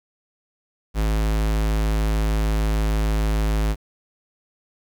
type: tone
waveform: square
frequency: 53.3 Hz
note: G#1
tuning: 46 cents sharp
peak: -19 dBFS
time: 0.94-3.76 s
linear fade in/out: 50 ms
effects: 8-bit